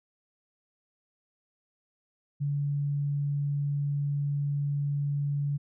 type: tone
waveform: sine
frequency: 143.3 Hz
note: D3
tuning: 42 cents flat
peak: -26 dBFS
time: 2.4-5.58 s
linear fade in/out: 20 ms
effects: none